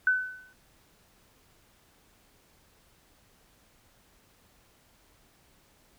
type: tone with exponential decay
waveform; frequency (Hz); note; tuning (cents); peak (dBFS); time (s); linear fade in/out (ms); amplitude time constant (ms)
sine; 1508; F#6; +32; -18; 0.07-0.53; 2; 100
effects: pink hiss -63 dBFS RMS until 5.98 s